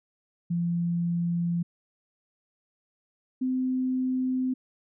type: tone pair in turn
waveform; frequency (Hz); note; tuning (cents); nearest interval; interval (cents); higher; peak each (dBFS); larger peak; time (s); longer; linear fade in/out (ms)
sine; 171.6 / 257.1; F3 / C4; -30 / -30; perfect fifth; 700; second; -24; neither; 0.5-1.63 / 3.41-4.54; neither; 10
effects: none